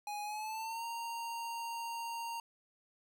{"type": "tone with pitch glide", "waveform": "square", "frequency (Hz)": [830.6, 926.9], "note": ["G#5", "A#5"], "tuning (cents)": [0, -10], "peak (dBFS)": -39, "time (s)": [0.07, 2.4], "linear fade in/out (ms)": 2, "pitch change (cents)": 190, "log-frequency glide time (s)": [0.23, 0.84], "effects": []}